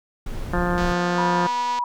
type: noise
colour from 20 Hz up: brown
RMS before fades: -28 dBFS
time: 0.26-0.93 s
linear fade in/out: 5 ms
type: harmonic tone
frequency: 176.1 Hz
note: F3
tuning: 15 cents sharp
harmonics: 1 / 2 / 3 / 4 / 5 / 6 / 7 / 8 / 9 / 10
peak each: -24 / -27 / -29 / -30 / -31 / -32 / -32 / -33 / -34 / -34 dBFS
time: 0.53-1.47 s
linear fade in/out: 5 ms
type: click train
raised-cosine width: 0.2 ms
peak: -17 dBFS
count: 248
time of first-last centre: 0.78-1.788 s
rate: 245 Hz
type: tone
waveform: sine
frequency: 971 Hz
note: B5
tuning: 30 cents flat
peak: -21 dBFS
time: 1.18-1.84 s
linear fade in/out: 2 ms
effects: none